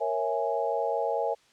sine chord, A# half-diminished seventh, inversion none, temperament equal with one note detuned, 466.2 / 550.9 / 659.3 / 830.6 Hz, A#4 / C#5 / E5 / G#5, 0 / -11 / 0 / 0 cents, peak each -31 dBFS, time 0-1.35 s, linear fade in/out 20 ms, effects white hiss -62 dBFS RMS until 1.52 s + low-pass 6000 Hz 12 dB/octave

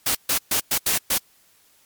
white noise bursts at uneven times, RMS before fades -21 dBFS, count 6, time 0.06-0.15 / 0.29-0.38 / 0.51-0.6 / 0.71-0.78 / 0.86-0.98 / 1.1-1.18 s, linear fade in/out 5 ms, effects white hiss -58 dBFS RMS until 1.85 s + MP3 96 kbps

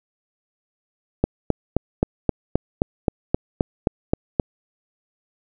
click train, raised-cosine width 2 ms, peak -3 dBFS, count 13, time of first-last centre 1.24-4.398 s, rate 3.8 Hz, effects none

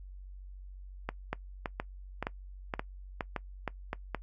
two click trains, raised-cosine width 0.5 ms, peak -18 / -17 dBFS, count 6 / 7, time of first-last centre 1.09-3.931 / 1.33-4.147 s, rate 1.76 / 2.13 Hz, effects noise-tail reverb RT60 0.1 s tail -21 dB re dry + added 47 Hz sine -44 dBFS peak until 4.22 s

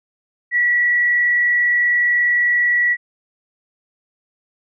sine tone with frequency modulation, 1939 Hz, B6, 32 cents flat, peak -13 dBFS, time 0.51-2.97 s, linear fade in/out 50 ms, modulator 48.9 Hz, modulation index 0.41, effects none

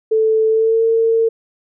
sine tone with pitch glide, 440 to 453.2 Hz, A4 to A#4, 0 to -49 cents, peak -11 dBFS, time 0.11-1.29 s, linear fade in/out 10 ms, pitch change +51 cents, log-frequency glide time 0.48-0.83 s, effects none

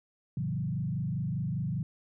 sine tone with frequency modulation, 146.83 Hz, D3, in tune, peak -29 dBFS, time 0.37-1.83 s, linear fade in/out 2 ms, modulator 25 Hz, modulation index 1.5, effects none

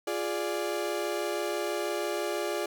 35% pulse chord, D diminished, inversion first, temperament equal, 349.2 / 415.3 / 587.3 Hz, F4 / Ab4 / D5, 0 / 0 / 0 cents, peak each -32 dBFS, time 0.07-2.66 s, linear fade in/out 5 ms, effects none

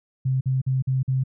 sine tone bursts, 131.2 Hz, C3, 5 cents sharp, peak -19 dBFS, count 5, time 0.25-1.238 s, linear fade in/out 10 ms, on 160 ms, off 47 ms, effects none

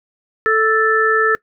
harmonic tone, 440 Hz, A4, in tune, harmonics 1 / 3 / 4, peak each -16 / -16 / -16 dBFS, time 0.46-1.35 s, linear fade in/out 0 ms, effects noise-tail reverb RT60 0.1 s tail -21 dB re dry

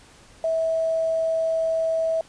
sine tone with quantisation, 650 Hz, E5, 24 cents flat, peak -20 dBFS, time 0.44-2.21 s, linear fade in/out 2 ms, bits 8, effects pink hiss -51 dBFS RMS until 2.28 s + resampled to 22050 Hz

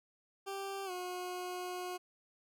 20% pulse tone with pitch glide, 392 to 361.5 Hz, G4 to F#4, 0 to -40 cents, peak -34 dBFS, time 0.46-1.98 s, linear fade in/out 20 ms, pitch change -140 cents, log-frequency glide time 0.85-0.91 s, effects none

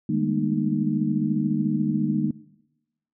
sine tone cluster, 153.1 / 201.8 / 215.7 / 236.1 / 306.2 Hz, D#3 / G#3 / A3 / A#3 / D#4, -28 / -49 / -34 / +22 / -28 cents, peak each -27 dBFS, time 0.09-2.31 s, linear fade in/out 5 ms, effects noise-tail reverb RT60 0.9 s tail -19 dB re dry

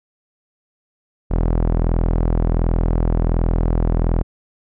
sawtooth tone with low-pass filter, 41.37 Hz, E1, 7 cents sharp, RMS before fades -17 dBFS, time 1.3-4.23 s, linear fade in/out 20 ms, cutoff 830 Hz, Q 0.74, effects none

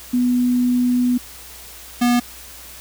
sine / square tone pair in turn, 246.9 / 242.4 Hz, B3 / B3, 0 / -32 cents, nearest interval unison, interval 32 cents, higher first, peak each -14 dBFS, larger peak neither, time 0.13-1.18 / 2.01-2.2 s, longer first, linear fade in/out 10 ms, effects added 60 Hz sine -46 dBFS peak until 2.8 s + white hiss -39 dBFS RMS until 2.8 s

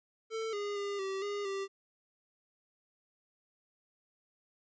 square tone with pitch steps, 445.9 / 409.4 / 403.6 / 386.4 / 408.1 / 391.5 Hz, A4 / G#4 / G#4 / G4 / G#4 / G4, +23 / -25 / -49 / -25 / -30 / -2 cents, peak -35 dBFS, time 0.3-1.68 s, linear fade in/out 50 ms, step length 230 ms, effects resampled to 16000 Hz

